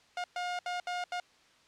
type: tone bursts at uneven times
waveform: sawtooth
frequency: 714 Hz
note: F5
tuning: 38 cents sharp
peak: -29 dBFS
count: 5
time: 0.17-0.24 / 0.36-0.59 / 0.66-0.8 / 0.87-1.04 / 1.12-1.2 s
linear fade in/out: 2 ms
effects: white hiss -63 dBFS RMS until 1.67 s + low-pass 5000 Hz 12 dB/octave